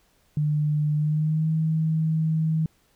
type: tone with pitch glide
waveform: sine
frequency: 150 to 158.92 Hz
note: D3 to D#3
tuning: +37 to +37 cents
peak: -20 dBFS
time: 0.37-2.66 s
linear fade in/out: 2 ms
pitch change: +100 cents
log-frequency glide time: 0.96-1.49 s
effects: pink hiss -64 dBFS RMS until 2.95 s